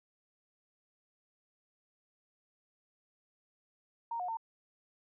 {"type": "tone with pitch steps", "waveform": "sine", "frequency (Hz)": [928, 722, 905], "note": ["A#5", "F#5", "A5"], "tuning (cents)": [-8, -43, 48], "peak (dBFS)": -34, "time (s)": [4.11, 4.371], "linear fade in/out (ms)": 5, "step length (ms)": 87, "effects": []}